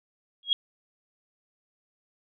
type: tone with exponential growth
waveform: sine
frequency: 3291 Hz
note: G#7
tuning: 16 cents flat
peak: -15 dBFS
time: 0.43-0.53 s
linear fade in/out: 1 ms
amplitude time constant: 20 ms
effects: none